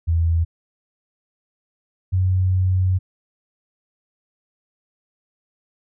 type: tone pair in turn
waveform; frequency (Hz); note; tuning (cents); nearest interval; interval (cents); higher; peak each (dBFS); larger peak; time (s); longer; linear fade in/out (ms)
sine; 83 / 92.8; E2 / F#2; +12 / +6; major second; 194; second; -15; neither; 0.07-0.45 / 2.12-2.99; second; 20
effects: none